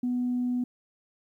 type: tone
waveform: sine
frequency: 247.1 Hz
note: B3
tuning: 1 cent sharp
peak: -24 dBFS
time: 0.03-0.64 s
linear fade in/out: 5 ms
effects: tanh soft clip ceiling -21 dBFS + 11-bit